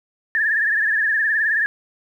sine tone with vibrato, 1739 Hz, A6, 21 cents flat, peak -16 dBFS, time 0.35-1.66 s, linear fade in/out 0 ms, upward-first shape triangle, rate 19 Hz, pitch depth 100 cents each way, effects 9-bit

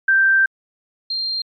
sine tone pair in turn, 1568 / 4186 Hz, G6 / C8, 0 / 0 cents, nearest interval octave + perfect fourth, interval 1700 cents, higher second, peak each -11 / -20 dBFS, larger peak first, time 0.08-0.46 / 1.1-1.42 s, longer first, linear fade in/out 5 ms, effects MP3 64 kbps

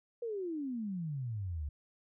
sine exponential sweep, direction down, 486 to 69.3 Hz, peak -35 dBFS, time 0.22-1.69 s, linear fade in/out 5 ms, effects none

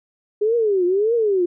sine tone with vibrato, 408.3 Hz, G#4, 29 cents flat, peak -15 dBFS, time 0.41-1.46 s, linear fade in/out 10 ms, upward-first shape triangle, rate 1.7 Hz, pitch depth 280 cents each way, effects none

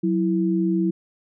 sine tone pair together, 185 / 329.6 Hz, F#3 / E4, 0 / 0 cents, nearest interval minor seventh, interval 1000 cents, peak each -21 dBFS, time 0.03-0.91 s, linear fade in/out 10 ms, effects none

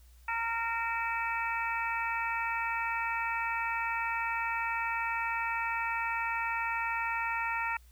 harmonic tone with a mistuned harmonic, 460 Hz, A#4, 23 cents flat, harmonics 2 / 3 / 4 / 5 / 6, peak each -34 / -36 / -37 / -38 / -39 dBFS, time 0.28-7.77 s, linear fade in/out 5 ms, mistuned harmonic 6, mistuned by -95 cents, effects added 60 Hz sine -54 dBFS peak until 7.91 s + white hiss -66 dBFS RMS until 7.91 s

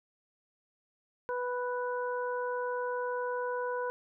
harmonic tone, 493.9 Hz, B4, in tune, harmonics 1 / 2 / 3, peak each -33 / -36 / -40 dBFS, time 1.29-3.9 s, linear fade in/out 0 ms, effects none

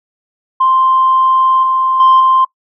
sine tone with level steps, 1046.5 Hz, C6, in tune, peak -7 / -10 / -3 / -6 dBFS, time 0.6-2.45 s, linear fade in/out 10 ms, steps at 1.63 / 2 / 2.2 s, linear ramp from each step 2 ms, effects noise-tail reverb RT60 0.1 s tail -21 dB re dry + tanh soft clip ceiling -2 dBFS

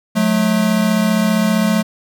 square tone pair together, 181.54 / 216.8 Hz, F#3 / A3, -33 / -25 cents, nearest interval minor third, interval 308 cents, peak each -18 / -15 dBFS, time 0.15-1.83 s, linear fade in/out 20 ms, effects none

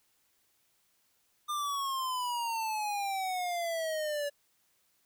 square exponential sweep, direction down, 1208 to 571 Hz, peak -32 dBFS, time 1.48-4.3 s, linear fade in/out 20 ms, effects white hiss -72 dBFS RMS until 5.05 s

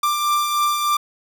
45% pulse beating tone pair, 1180 / 1183.3 Hz, D6 / D6, +8 / +13 cents, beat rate 3.3 Hz, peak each -27 / -18 dBFS, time 0.03-0.97 s, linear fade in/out 5 ms, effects none

